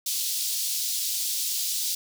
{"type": "high-pass noise", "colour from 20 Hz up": "pink", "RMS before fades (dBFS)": -28, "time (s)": [0.06, 1.95], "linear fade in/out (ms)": 5, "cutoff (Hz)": 3900, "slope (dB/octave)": 24, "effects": []}